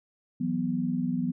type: chord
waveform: sine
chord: E suspended second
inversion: none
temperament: equal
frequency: 164.81 / 185 / 246.9 Hz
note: E3 / F#3 / B3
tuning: 0 / 0 / 0 cents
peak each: -32 / -31 / -28 dBFS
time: 0.4-1.32 s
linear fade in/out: 10 ms
effects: none